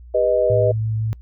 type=chord; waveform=sine; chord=G augmented; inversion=none; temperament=equal with one note detuned; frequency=402.1 / 493.9 / 622.3 Hz; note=G4 / B4 / D#5; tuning=+44 / 0 / 0 cents; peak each=-23 / -18 / -17 dBFS; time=0.14-0.72 s; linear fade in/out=10 ms
type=tone with vibrato; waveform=sine; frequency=110 Hz; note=A2; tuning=in tune; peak=-19 dBFS; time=0.5-1.13 s; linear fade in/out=0 ms; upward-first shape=sine; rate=6 Hz; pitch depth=10 cents each way
effects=noise-tail reverb RT60 0.1 s tail -26 dB re dry + added 60 Hz sine -38 dBFS peak until 1.21 s